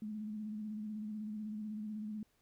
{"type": "tone with vibrato", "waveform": "sine", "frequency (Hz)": 213.2, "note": "G#3", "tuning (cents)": 46, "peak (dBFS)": -39, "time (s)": [0.02, 2.23], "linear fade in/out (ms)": 2, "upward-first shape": "square", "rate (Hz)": 16, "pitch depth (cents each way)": 32, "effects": ["pink hiss -75 dBFS RMS until 2.41 s"]}